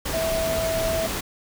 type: tone in noise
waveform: sine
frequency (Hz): 653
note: E5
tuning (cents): -17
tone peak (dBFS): -23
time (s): 0.13-1.07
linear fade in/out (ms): 10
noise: pink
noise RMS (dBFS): -28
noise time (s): 0.05-1.21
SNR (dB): +2
effects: none